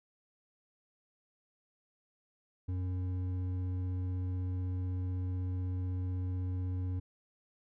sine tone with hard clipping, 91.6 Hz, F#2, 17 cents flat, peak -34 dBFS, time 2.68-7 s, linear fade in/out 10 ms, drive 7 dB, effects none

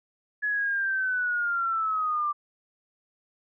sine linear sweep, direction down, 1700 to 1174.7 Hz, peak -24 dBFS, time 0.42-2.33 s, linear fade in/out 20 ms, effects none

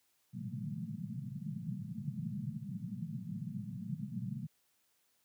white band-pass noise, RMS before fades -41 dBFS, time 0.33-4.47 s, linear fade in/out 20 ms, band 110 to 220 Hz, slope 96 dB/octave, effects white hiss -75 dBFS RMS until 5.24 s + high-pass 60 Hz 12 dB/octave

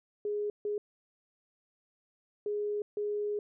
sine tone bursts at uneven times, 415.3 Hz, G#4, in tune, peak -30 dBFS, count 4, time 0.25-0.5 / 0.65-0.78 / 2.46-2.82 / 2.97-3.39 s, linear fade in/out 2 ms, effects none

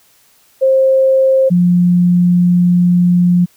sine tone pair in turn, 530 / 176.87 Hz, C5 / F3, +22 / +22 cents, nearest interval octave + perfect fifth, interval 1900 cents, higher first, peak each -7 dBFS, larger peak neither, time 0.61-1.5 / 1.5-3.46 s, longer second, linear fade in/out 20 ms, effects white hiss -51 dBFS RMS until 3.56 s

